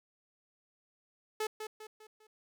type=tone with echo; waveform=sawtooth; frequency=432.1 Hz; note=A4; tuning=31 cents flat; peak=-28 dBFS; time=1.4-1.47 s; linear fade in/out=5 ms; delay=200 ms; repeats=4; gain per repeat=-7 dB; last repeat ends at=2.27 s; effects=none